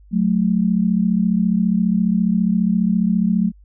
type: tone pair together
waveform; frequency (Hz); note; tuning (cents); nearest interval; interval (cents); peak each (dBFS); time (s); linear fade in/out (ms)
sine; 183.5 / 218.2; F#3 / A3; -14 / -14; minor third; 300; -17; 0.11-3.52; 50
effects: added 50 Hz sine -44 dBFS peak until 3.64 s